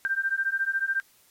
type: beating tone pair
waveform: sine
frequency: 1568 / 1582 Hz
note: G6 / G6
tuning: 0 / +15 cents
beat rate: 14 Hz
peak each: -27 dBFS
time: 0.05-1 s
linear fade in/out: 0 ms
effects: white hiss -60 dBFS RMS until 1.3 s + MP3 64 kbps